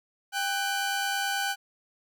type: tone pair together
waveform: sawtooth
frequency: 794.6 / 1500 Hz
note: G5 / F#6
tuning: +23 / +23 cents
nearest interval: major seventh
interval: 1100 cents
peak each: -26 dBFS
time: 0.32-1.56 s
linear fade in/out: 50 ms
effects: none